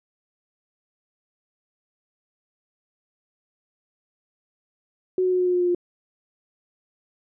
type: tone with pitch steps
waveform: sine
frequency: 370 / 367.4 / 364.9 / 362.4 / 359.9 / 357.4 / 354.9 / 352.5 Hz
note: F#4 / F#4 / F#4 / F#4 / F#4 / F4 / F4 / F4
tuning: 0 / -12 / -24 / -36 / -48 / +40 / +28 / +16 cents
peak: -18 dBFS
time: 5.18-5.748 s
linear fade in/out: 2 ms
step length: 71 ms
effects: none